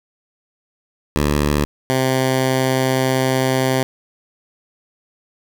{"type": "tone pair in turn", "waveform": "10% pulse", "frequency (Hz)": [73.42, 130.82], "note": ["D2", "C3"], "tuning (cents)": [0, 0], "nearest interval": "minor seventh", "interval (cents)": 1000, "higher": "second", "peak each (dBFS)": -7, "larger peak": "neither", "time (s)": [[1.16, 1.65], [1.9, 3.83]], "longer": "second", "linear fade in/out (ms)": 0, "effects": []}